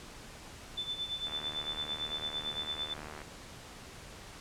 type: tone with tremolo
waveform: sine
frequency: 3520 Hz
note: A7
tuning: in tune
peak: -32 dBFS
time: 0.77-2.94 s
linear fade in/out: 10 ms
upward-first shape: sine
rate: 8.9 Hz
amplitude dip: 75%
type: click train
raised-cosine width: 0.5 ms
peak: -29 dBFS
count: 148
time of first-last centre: 1.27-3.217 s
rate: 75.5 Hz
effects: pink hiss -49 dBFS RMS until 4.4 s + low-pass 9000 Hz 12 dB/octave